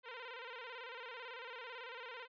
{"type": "tone with vibrato", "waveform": "10% pulse", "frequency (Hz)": 486.2, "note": "B4", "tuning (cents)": -27, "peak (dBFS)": -38, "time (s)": [0.03, 2.28], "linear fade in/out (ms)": 50, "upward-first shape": "square", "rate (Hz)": 18, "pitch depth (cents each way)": 87, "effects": ["resampled to 11025 Hz"]}